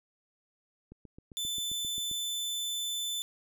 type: click train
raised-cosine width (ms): 3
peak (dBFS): -35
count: 10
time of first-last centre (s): 0.92-2.114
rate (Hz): 7.54
type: tone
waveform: sawtooth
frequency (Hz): 3520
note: A7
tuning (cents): 0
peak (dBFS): -29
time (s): 1.37-3.22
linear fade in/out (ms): 0
effects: none